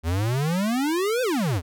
square exponential two-way sweep, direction up then down, 77.78 to 523.3 to 77.78 Hz, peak -22 dBFS, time 0.03-1.62 s, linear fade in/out 50 ms, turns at 1.22 s, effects none

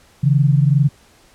sine tone pair together, 137.83 / 160.1 Hz, C#3 / D#3, -10 / +50 cents, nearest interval minor third, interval 260 cents, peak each -12 / -16 dBFS, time 0.23-0.89 s, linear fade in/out 10 ms, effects pink hiss -51 dBFS RMS until 1.34 s + low-pass 11000 Hz 12 dB/octave

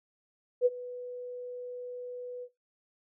sine tone with ADSR envelope, 493.9 Hz, B4, in tune, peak -18 dBFS, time 0.61-2.49 s, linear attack 47 ms, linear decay 35 ms, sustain -19 dB, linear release 62 ms, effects noise-tail reverb RT60 0.2 s tail -18 dB re dry

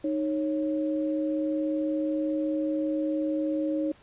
sine tone pair together, 309.1 / 550.4 Hz, D#4 / C#5, -11 / -12 cents, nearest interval minor seventh, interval 999 cents, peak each -26 / -31 dBFS, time 0.04-3.92 s, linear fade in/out 5 ms, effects pink hiss -57 dBFS RMS until 4.02 s + resampled to 8000 Hz

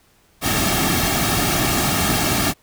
pink noise with comb filter, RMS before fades -19 dBFS, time 0.41-2.54 s, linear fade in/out 50 ms, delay 2 ms, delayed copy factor -0.65, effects pink hiss -57 dBFS RMS until 2.62 s

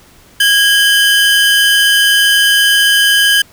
45% pulse tone pair together, 1642 / 3057 Hz, G#6 / G7, -20 / -44 cents, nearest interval major seventh, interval 1076 cents, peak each -10 dBFS, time 0.4-3.42 s, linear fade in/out 5 ms, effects pink hiss -44 dBFS RMS until 3.52 s

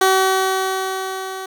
15% pulse tone with level ramp, 379.9 Hz, F#4, 46 cents sharp, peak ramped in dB -5 to -21 dBFS, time 0.01-1.46 s, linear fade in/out 5 ms, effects none

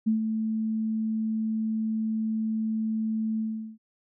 sine tone with ADSR envelope, 220 Hz, A3, in tune, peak -19 dBFS, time 0.06-3.78 s, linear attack 17 ms, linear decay 120 ms, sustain -6 dB, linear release 390 ms, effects none

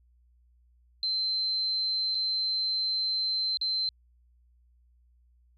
sine tone with dropouts, 4100 Hz, C8, 36 cents flat, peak -26 dBFS, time 1.03-3.89 s, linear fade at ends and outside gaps 1 ms, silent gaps 2.147-2.151 / 3.572-3.613 s, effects added 60 Hz sine -60 dBFS peak until 5.57 s

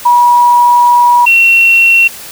sine tone pair in turn, 966 / 2724 Hz, B5 / F7, -39 / -44 cents, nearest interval octave + tritone, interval 1795 cents, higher second, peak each -3 dBFS, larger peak neither, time 0.05-1.26 / 1.26-2.08 s, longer first, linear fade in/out 10 ms, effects white hiss -28 dBFS RMS until 2.31 s

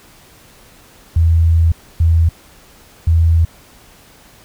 sine tone bursts at uneven times, 82.41 Hz, E2, in tune, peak -8 dBFS, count 3, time 1.16-1.72 / 2-2.29 / 3.07-3.45 s, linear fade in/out 5 ms, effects pink hiss -45 dBFS RMS until 4.44 s

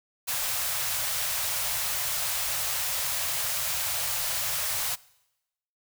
white band-stop noise, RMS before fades -29 dBFS, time 0.27-4.96 s, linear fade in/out 20 ms, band 150 to 520 Hz, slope 48 dB/octave, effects noise-tail reverb RT60 0.9 s tail -22 dB re dry

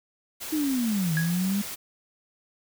white noise, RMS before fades -36 dBFS, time 0.4-1.76 s, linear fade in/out 20 ms
sine linear two-way sweep, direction down then up, 316.8 to 155.56 to 205.2 Hz, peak -23 dBFS, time 0.52-1.62 s, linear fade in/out 10 ms, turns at 1.14 s
triangle tone with exponential decay, 1661.2 Hz, G#6, in tune, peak -22 dBFS, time 1.17-1.4 s, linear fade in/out 0 ms, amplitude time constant 49 ms
effects none

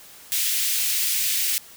white high-pass noise, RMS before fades -23 dBFS, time 0.32-1.58 s, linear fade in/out 0 ms, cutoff 2100 Hz, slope 24 dB/octave, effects white hiss -46 dBFS RMS until 1.76 s

